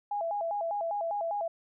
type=tone with vibrato; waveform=sine; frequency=740 Hz; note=F#5; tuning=in tune; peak=-29 dBFS; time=0.11-1.48 s; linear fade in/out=5 ms; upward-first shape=square; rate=5 Hz; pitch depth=180 cents each way; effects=none